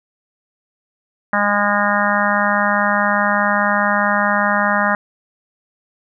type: harmonic tone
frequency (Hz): 204.8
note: G#3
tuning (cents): -24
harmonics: 1 / 3 / 4 / 5 / 6 / 7 / 8 / 9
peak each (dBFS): -22 / -22 / -22 / -22 / -22 / -22 / -22 / -22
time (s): 1.33-4.95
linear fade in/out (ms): 2
effects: none